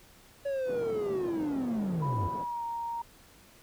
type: linear sweep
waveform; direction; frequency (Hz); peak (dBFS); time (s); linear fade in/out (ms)
triangle; down; 567 to 83.6; -27; 0.45-2.28; 10
type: band-pass noise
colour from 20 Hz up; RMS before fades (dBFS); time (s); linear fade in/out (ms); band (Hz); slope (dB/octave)
pink; -41; 0.65-2.46; 50; 170 to 550; 12
type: tone with pitch glide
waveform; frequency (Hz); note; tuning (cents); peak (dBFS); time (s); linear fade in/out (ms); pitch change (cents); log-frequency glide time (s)
sine; 987.8 to 932.4; B5 to A#5; 0 to 0; -32; 2.02-3.02; 5; -100; 2.31-2.64
effects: pink hiss -57 dBFS RMS until 3.62 s